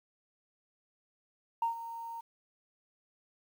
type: tone with ADSR envelope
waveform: sine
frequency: 923 Hz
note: A#5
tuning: 17 cents flat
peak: -25 dBFS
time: 1.62-2.21 s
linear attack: 4 ms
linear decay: 120 ms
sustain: -14 dB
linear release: 10 ms
effects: tanh soft clip ceiling -23 dBFS + 10-bit